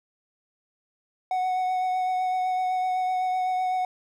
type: tone with vibrato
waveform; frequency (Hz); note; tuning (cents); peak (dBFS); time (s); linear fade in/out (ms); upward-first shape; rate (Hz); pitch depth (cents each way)
triangle; 740; F#5; 0; -21; 1.31-3.85; 2; triangle; 7.9; 17
effects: none